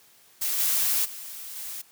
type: noise with level steps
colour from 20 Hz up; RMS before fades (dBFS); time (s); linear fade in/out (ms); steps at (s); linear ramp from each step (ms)
blue; -27 / -24 / -39 / -36; 0.41-1.82; 10; 0.58 / 1.04 / 1.55; 20
effects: white hiss -57 dBFS RMS until 1.91 s + high-pass 60 Hz 12 dB/octave